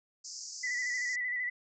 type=band-pass noise; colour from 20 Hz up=pink; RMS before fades=-44 dBFS; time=0.24-1.16 s; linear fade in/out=10 ms; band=4800 to 7200 Hz; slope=96 dB/octave
type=tone with vibrato; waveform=sine; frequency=1975.5 Hz; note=B6; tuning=in tune; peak=-31 dBFS; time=0.63-1.5 s; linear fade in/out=10 ms; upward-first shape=square; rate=13 Hz; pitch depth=31 cents each way
effects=none